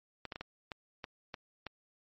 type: clicks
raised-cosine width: 0.3 ms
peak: -24 dBFS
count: 8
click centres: 0.253 / 0.322 / 0.359 / 0.41 / 0.718 / 1.042 / 1.342 / 1.667 s
effects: MP3 32 kbps